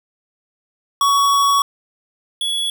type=tone pair in turn; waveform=square; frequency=1122 / 3378 Hz; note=C#6 / G#7; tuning=+21 / +29 cents; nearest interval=octave + perfect fifth; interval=1908 cents; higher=second; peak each=-13 / -19 dBFS; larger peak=first; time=1.01-1.62 / 2.41-2.7 s; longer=first; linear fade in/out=2 ms; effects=none